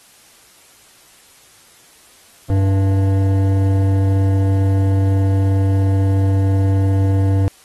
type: tone with hard clipping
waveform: sine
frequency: 97 Hz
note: G2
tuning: 18 cents flat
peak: -14 dBFS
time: 2.5-7.48 s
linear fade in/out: 0 ms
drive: 12 dB
effects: white hiss -48 dBFS RMS until 7.64 s + AAC 32 kbps